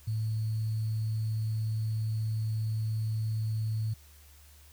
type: tone with sample-and-hold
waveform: sine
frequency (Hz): 110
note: A2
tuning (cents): 0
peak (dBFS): -28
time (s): 0.07-3.94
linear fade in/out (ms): 10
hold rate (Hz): 4410
effects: added 73 Hz sine -54 dBFS peak until 4.72 s + white hiss -59 dBFS RMS until 4.72 s